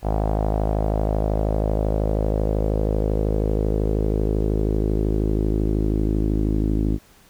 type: tone with low-pass filter sweep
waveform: sawtooth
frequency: 52.8 Hz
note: G#1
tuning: 29 cents sharp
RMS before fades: -21 dBFS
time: 0.02-6.99 s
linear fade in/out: 50 ms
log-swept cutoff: 740 to 300 Hz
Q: 3.2
effects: pink hiss -53 dBFS RMS until 7.29 s